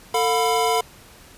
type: tone cluster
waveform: square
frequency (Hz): 448.4 / 714 / 994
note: A4 / F5 / B5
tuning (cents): +33 / +38 / +11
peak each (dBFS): -23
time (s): 0.14-0.81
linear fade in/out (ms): 5
effects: pink hiss -47 dBFS RMS until 1.37 s + resampled to 32000 Hz